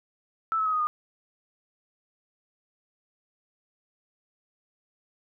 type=tone with pitch steps; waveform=sine; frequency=1318.5 / 1293.6 / 1269.2 / 1245.2 / 1221.7 Hz; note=E6 / E6 / D#6 / D#6 / D#6; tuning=0 / -33 / +34 / +1 / -32 cents; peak=-23 dBFS; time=0.52-0.87 s; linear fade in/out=0 ms; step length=70 ms; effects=none